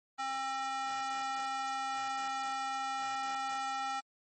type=tone with high-pass filter; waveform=square; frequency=267.5 Hz; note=C4; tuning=38 cents sharp; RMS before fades=-36 dBFS; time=0.18-4.01 s; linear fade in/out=20 ms; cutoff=1000 Hz; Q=9.6; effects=MP3 32 kbps